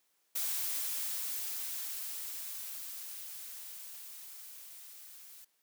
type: noise with level ramp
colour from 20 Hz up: blue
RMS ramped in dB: -34 to -53 dBFS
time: 0.35-5.45 s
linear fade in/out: 10 ms
effects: white hiss -75 dBFS RMS until 5.62 s + high-pass 200 Hz 12 dB/octave